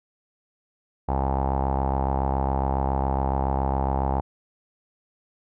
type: tone with low-pass filter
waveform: sawtooth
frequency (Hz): 67.2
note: C2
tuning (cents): +47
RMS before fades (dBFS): -24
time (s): 1.08-4.21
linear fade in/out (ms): 10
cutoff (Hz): 840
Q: 6.3
effects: none